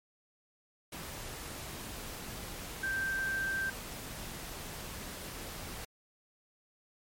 sine tone in noise, 1568 Hz, G6, in tune, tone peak -31 dBFS, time 2.83-3.7 s, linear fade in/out 5 ms, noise pink, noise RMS -43 dBFS, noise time 0.92-5.85 s, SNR +9 dB, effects MP3 64 kbps

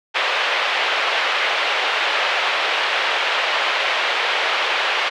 white band-pass noise, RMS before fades -20 dBFS, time 0.14-5.1 s, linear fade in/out 20 ms, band 490 to 3200 Hz, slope 24 dB/octave, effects none

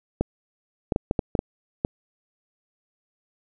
clicks, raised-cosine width 2 ms, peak -8 dBFS, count 8, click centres 0.21 / 0.922 / 0.961 / 1.111 / 1.192 / 1.352 / 1.391 / 1.849 s, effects none

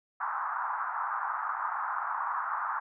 white band-pass noise, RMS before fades -33 dBFS, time 0.2-2.8 s, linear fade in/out 10 ms, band 850 to 1400 Hz, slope 48 dB/octave, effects none

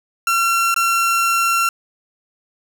30% pulse tone with dropouts, 1363 Hz, F6, 43 cents flat, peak -12 dBFS, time 0.27-1.69 s, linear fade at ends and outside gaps 2 ms, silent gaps 0.743-0.762 s, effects none

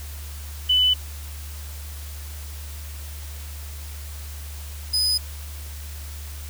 sine / 40% pulse tone pair in turn, 2997 / 5006 Hz, F#7 / D#8, +22 / +10 cents, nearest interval major sixth, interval 888 cents, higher second, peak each -15 / -18 dBFS, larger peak first, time 0.69-0.94 / 4.93-5.18 s, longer neither, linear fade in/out 10 ms, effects added 73 Hz sine -33 dBFS peak until 6.49 s + white hiss -42 dBFS RMS until 6.49 s

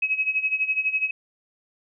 sine tone with tremolo, 2555 Hz, D#7, 45 cents sharp, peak -18 dBFS, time 0.02-1.11 s, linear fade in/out 5 ms, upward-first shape sine, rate 12 Hz, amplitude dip 80%, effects none

